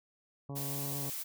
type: harmonic tone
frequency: 140 Hz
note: C#3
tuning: 18 cents sharp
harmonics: 1 / 2 / 3 / 4 / 5 / 6 / 7 / 8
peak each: -39 / -45 / -49 / -51 / -53 / -55 / -56 / -57 dBFS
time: 0.49-1.1 s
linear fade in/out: 5 ms
type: noise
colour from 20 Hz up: blue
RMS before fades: -39 dBFS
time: 0.55-1.24 s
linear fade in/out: 20 ms
effects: none